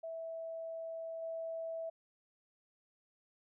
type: tone with level steps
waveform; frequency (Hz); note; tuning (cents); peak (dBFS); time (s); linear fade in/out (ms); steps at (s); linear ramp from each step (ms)
sine; 655; E5; -11; -40 / -38; 0.03-1.9; 10; 1.22; 5
effects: none